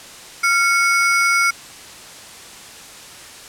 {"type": "ring-modulated tone", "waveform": "square", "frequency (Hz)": 1795, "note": "A6", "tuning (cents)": 34, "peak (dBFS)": -11, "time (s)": [0.43, 1.51], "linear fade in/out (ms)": 10, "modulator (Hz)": 413, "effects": ["white hiss -38 dBFS RMS until 3.48 s", "low-pass 9000 Hz 12 dB/octave"]}